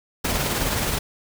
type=noise with tremolo; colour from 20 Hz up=pink; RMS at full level=-22 dBFS; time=0.24-0.99 s; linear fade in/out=10 ms; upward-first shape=triangle; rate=19 Hz; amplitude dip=40%; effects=none